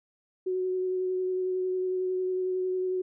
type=tone with vibrato; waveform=sine; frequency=370 Hz; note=F#4; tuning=in tune; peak=-26 dBFS; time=0.46-3.02 s; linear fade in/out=10 ms; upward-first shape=sine; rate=11 Hz; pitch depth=13 cents each way; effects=none